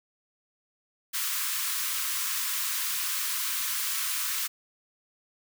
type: high-pass noise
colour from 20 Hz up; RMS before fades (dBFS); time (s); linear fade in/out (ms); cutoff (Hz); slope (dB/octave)
white; -30; 1.13-4.48; 20; 990; 96
effects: none